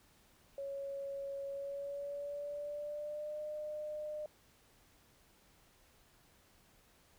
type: tone with pitch glide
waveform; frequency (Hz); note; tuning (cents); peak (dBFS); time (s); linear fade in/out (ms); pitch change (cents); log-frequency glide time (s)
sine; 554.4 to 604.6; C#5 to D#5; 0 to -50; -39; 0.58-4.26; 2; +150; 1.49-3.41
effects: pink hiss -67 dBFS RMS until 7.18 s